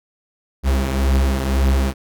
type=beating tone pair; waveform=45% pulse; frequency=65.41 / 67.31 Hz; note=C2 / C2; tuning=0 / +50 cents; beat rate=1.9 Hz; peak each=-21 / -16 dBFS; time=0.63-1.94 s; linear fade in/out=50 ms; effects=none